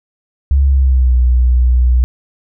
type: tone with pitch glide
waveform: sine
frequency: 68.9 to 61.74 Hz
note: C#2 to B1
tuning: -10 to 0 cents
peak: -7 dBFS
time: 0.51-2.04 s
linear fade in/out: 0 ms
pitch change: -190 cents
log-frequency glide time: 0.65-1.15 s
effects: none